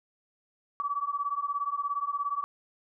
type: beating tone pair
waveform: sine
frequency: 1136 / 1153 Hz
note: C#6 / D6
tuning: +42 / -32 cents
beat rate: 17 Hz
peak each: -32 / -31 dBFS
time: 0.8-2.44 s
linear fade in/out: 0 ms
effects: none